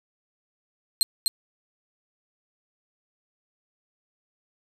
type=tone with echo; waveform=25% pulse; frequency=4186 Hz; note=C8; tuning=in tune; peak=-12 dBFS; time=1.01-1.03 s; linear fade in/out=0 ms; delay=250 ms; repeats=1; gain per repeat=-3 dB; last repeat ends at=1.28 s; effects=none